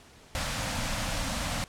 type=band-stop noise; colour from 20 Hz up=pink; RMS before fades=-31 dBFS; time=0.35-1.64 s; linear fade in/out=0 ms; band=300 to 500 Hz; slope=96 dB/octave; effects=pink hiss -54 dBFS RMS until 1.68 s + low-pass 9000 Hz 12 dB/octave